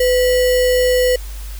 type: tone with sample-and-hold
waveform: sine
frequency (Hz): 502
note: B4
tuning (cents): +28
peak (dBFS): -11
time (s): 0-1.16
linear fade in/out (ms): 5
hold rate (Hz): 2450
effects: added 50 Hz sine -26 dBFS peak until 1.59 s + white hiss -39 dBFS RMS until 1.59 s